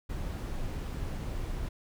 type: noise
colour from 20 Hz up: brown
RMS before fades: -35 dBFS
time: 0.09-1.69 s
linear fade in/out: 10 ms
effects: none